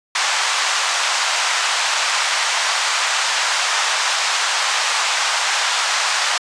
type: band-pass noise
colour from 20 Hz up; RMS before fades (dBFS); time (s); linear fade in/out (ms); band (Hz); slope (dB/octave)
pink; -19; 0.15-6.38; 5; 830 to 7600; 24
effects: resampled to 22050 Hz

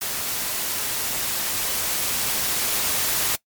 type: noise with level ramp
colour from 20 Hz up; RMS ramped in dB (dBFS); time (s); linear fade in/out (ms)
white; -27 to -22; 0.01-3.36; 10
effects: noise-tail reverb RT60 0.1 s tail -20 dB re dry + MP3 96 kbps

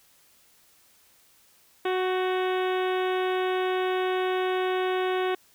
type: harmonic tone with a mistuned harmonic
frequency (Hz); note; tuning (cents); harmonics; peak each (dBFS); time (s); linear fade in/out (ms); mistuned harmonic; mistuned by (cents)
370; F#4; 0; 1 / 2 / 3 / 4 / 5 / 6 / 7 / 8 / 9 / 10; -25 / -31 / -35 / -37 / -39 / -41 / -42 / -43 / -44 / -45; 1.85-5.35; 5; 4; +26
effects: white hiss -60 dBFS RMS until 5.54 s

